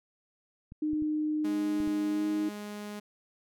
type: clicks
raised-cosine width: 5 ms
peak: -33 dBFS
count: 5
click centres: 0.721 / 0.933 / 1.023 / 1.803 / 1.876 s
type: tone with pitch glide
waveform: sine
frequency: 305.4 to 309.8 Hz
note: D#4 to D#4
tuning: -32 to -7 cents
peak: -27 dBFS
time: 0.82-2.49 s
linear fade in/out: 5 ms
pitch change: +25 cents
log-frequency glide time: 2.12-2.25 s
type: tone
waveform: sawtooth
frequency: 207.7 Hz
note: G#3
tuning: in tune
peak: -34 dBFS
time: 1.44-3 s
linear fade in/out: 10 ms
effects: none